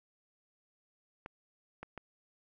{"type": "clicks", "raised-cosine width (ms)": 0.5, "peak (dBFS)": -28, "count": 3, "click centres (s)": [1.261, 1.83, 1.977], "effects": []}